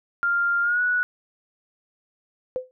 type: tone with pitch glide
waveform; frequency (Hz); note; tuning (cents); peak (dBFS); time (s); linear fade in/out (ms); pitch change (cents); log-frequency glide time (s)
sine; 1396.9 to 1470.6; F6 to F#6; 0 to -11; -19; 0.23-1.03; 0; +89; 0.62-0.81
type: tone with exponential decay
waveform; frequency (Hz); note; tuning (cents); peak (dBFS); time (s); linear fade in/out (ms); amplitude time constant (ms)
sine; 510; C5; -44; -20; 2.56-2.71; 0; 31
effects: none